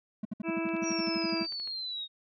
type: tone bursts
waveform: triangle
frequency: 213.3 Hz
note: G#3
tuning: 46 cents sharp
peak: -29 dBFS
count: 15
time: 0.23-1.428 s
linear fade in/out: 5 ms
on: 22 ms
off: 62 ms
type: harmonic tone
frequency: 329.2 Hz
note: E4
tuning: 2 cents flat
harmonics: 1 / 2 / 3 / 4 / 5 / 7 / 8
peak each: -31 / -39 / -42 / -44 / -47 / -42 / -40 dBFS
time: 0.43-1.47 s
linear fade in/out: 50 ms
type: click train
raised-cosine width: 0.3 ms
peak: -34 dBFS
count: 14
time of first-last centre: 0.69-1.675 s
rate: 13.2 Hz
type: exponential sweep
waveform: sine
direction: down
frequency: 5820 to 3719 Hz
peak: -34 dBFS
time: 0.82-2.08 s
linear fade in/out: 50 ms
effects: none